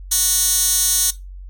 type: tone with high-pass filter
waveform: 15% pulse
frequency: 370 Hz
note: F#4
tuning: in tune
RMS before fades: -17 dBFS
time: 0.11-1.11 s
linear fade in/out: 10 ms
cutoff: 6900 Hz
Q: 1.3
effects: noise-tail reverb RT60 0.2 s tail -17 dB re dry + added 46 Hz sine -32 dBFS peak until 1.49 s